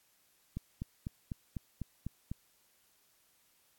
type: click train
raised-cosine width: 5 ms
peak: -25 dBFS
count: 8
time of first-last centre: 0.57-2.316 s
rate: 4.01 Hz
effects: white hiss -70 dBFS RMS until 3.78 s + AAC 64 kbps